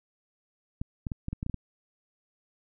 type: clicks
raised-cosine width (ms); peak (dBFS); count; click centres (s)
5; -20; 9; 0.815 / 1.068 / 1.118 / 1.284 / 1.33 / 1.429 / 1.464 / 1.497 / 1.543
effects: none